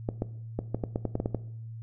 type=clicks; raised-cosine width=2 ms; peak=-15 dBFS; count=11; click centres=0.089 / 0.221 / 0.59 / 0.746 / 0.838 / 0.959 / 1.053 / 1.154 / 1.201 / 1.259 / 1.347 s; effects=noise-tail reverb RT60 0.7 s tail -17 dB re dry + added 113 Hz sine -38 dBFS peak until 1.82 s